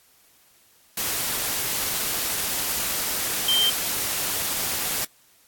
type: tone in noise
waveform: sine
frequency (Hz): 3139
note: G7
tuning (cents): +2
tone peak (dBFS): -18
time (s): 3.48-3.7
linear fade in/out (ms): 5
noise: white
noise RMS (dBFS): -26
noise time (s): 0.97-5.05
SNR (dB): +5
effects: white hiss -58 dBFS RMS until 5.47 s + AAC 64 kbps